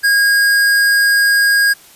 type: tone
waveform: square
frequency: 1632 Hz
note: G#6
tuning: 31 cents flat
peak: -10 dBFS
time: 0.03-1.74 s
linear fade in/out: 20 ms
effects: white hiss -43 dBFS RMS until 1.95 s + resampled to 32000 Hz